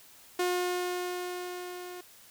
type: tone with level ramp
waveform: sawtooth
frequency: 358.8 Hz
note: F4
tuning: 47 cents sharp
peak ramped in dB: -22 to -37 dBFS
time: 0.39-2.01 s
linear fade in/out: 5 ms
effects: white hiss -55 dBFS RMS until 2.3 s